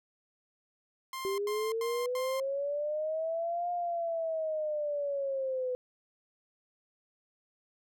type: tone bursts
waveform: sawtooth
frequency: 1053 Hz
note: C6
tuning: 11 cents sharp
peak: -33 dBFS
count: 4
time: 1.13-2.4 s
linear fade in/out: 2 ms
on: 250 ms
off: 90 ms
type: linear two-way sweep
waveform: sine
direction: up then down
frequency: 385 to 708 to 499 Hz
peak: -30 dBFS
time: 1.25-5.75 s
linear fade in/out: 0 ms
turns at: 3.71 s
effects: none